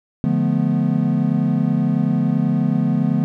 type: chord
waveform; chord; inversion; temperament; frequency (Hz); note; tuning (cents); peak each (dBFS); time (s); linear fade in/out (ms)
triangle; B half-diminished seventh; first; equal with one note detuned; 146.83 / 174.61 / 216.3 / 246.9; D3 / F3 / A3 / B3; 0 / 0 / -29 / 0; -19; 0.24-3.24; 0
effects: none